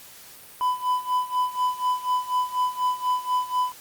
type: tone with tremolo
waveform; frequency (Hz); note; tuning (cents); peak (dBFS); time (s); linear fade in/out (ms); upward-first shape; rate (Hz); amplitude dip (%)
triangle; 1000; B5; +21; -17; 0.61-3.72; 0; sine; 4.1; 85
effects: white hiss -46 dBFS RMS until 3.8 s + Opus 48 kbps